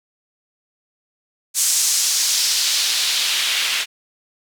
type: noise with band-pass filter sweep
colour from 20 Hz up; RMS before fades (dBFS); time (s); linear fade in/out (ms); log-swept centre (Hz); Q
white; -19; 1.54-3.86; 50; 7300 to 2700; 1.5
effects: none

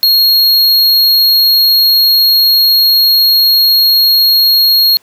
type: tone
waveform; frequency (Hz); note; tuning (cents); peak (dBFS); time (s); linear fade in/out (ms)
square; 4282; C8; +39; -6; 0.03-4.97; 0
effects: pink hiss -49 dBFS RMS until 5.02 s + high-pass 200 Hz 12 dB/octave

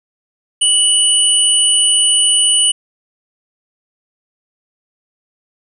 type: tone pair together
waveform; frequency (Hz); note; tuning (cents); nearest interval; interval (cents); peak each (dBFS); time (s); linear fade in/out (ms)
sine; 2955 / 9349; F#7 / D9; -3 / -9; octave + minor sixth; 1994; -12; 0.61-2.72; 10
effects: none

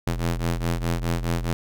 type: ring-modulated tone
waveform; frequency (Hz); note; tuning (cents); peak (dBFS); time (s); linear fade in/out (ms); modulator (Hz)
sawtooth; 84.8; E2; +50; -16; 0.07-1.53; 0; 40
effects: none

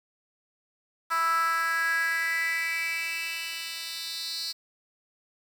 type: tone with high-pass filter sweep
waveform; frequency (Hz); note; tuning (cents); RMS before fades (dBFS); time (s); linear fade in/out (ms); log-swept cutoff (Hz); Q
10% pulse; 329.6; E4; 0; -29; 1.1-4.53; 20; 1200 to 4300; 6
effects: 8-bit

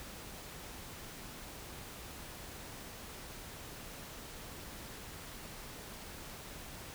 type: silence
effects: pink hiss -48 dBFS RMS until 6.94 s

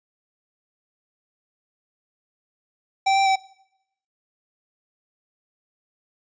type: tone with pitch steps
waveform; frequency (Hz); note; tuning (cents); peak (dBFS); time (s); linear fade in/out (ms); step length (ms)
square; 777 / 782 / 769; G5 / G5 / G5; -16 / -4 / -33; -17; 3.06-3.36; 10; 100
effects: noise-tail reverb RT60 0.8 s tail -22 dB re dry + resampled to 16000 Hz

